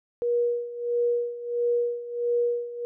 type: tone with tremolo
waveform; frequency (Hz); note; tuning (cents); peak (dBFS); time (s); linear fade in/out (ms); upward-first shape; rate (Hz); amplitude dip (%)
sine; 478.4; A#4; +45; -20; 0.22-2.85; 0; sine; 1.5; 80
effects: none